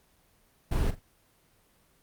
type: noise with echo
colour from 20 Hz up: brown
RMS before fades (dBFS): -26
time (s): 0.71-0.91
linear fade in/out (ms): 10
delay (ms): 43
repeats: 2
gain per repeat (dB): -12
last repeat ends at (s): 0.996
effects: pink hiss -65 dBFS RMS until 2.02 s + Opus 24 kbps